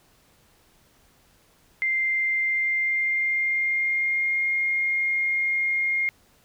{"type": "tone with pitch glide", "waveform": "sine", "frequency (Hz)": [2093, 2131], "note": ["C7", "C7"], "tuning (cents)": [0, 31], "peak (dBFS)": -21, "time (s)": [1.82, 6.09], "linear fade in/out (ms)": 0, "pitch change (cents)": 31, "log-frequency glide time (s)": [2.41, 4.47], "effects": ["pink hiss -60 dBFS RMS until 6.44 s"]}